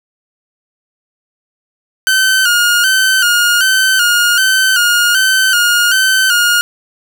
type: tone with vibrato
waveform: sawtooth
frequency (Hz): 1480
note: F#6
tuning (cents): 0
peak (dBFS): -5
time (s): 2.07-6.61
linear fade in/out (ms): 0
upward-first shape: square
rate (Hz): 1.3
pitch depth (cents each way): 63
effects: none